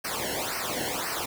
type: noise with flanger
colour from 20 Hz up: pink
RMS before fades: -31 dBFS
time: 0.04-1.26 s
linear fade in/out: 10 ms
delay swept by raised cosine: 0.28 to 0.84 ms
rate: 1.9 Hz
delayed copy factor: -0.95
effects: none